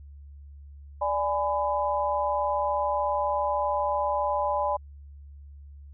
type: chord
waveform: sine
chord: G# diminished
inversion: second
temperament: equal with one note detuned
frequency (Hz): 587.3 / 830.6 / 1003.3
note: D5 / G#5 / B5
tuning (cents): 0 / 0 / +27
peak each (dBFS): -28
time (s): 1.01-4.77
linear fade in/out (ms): 10
effects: added 71 Hz sine -43 dBFS peak until 5.93 s